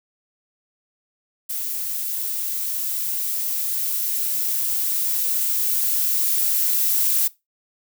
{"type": "noise with level ramp", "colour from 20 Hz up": "violet", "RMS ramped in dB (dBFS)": [-27, -19], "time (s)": [1.49, 7.28], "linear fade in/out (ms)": 10, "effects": ["noise-tail reverb RT60 0.2 s tail -19 dB re dry"]}